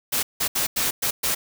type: noise bursts at uneven times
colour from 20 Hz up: white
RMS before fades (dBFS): -23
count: 6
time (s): 0.12-0.23 / 0.4-0.48 / 0.55-0.67 / 0.76-0.91 / 1.02-1.11 / 1.23-1.35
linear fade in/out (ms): 10
effects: none